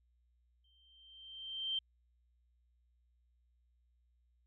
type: tone with exponential growth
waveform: sine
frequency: 3136 Hz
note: G7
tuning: in tune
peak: -32 dBFS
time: 0.64-1.79 s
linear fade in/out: 5 ms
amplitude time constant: 250 ms
effects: added 60 Hz sine -70 dBFS peak until 4.46 s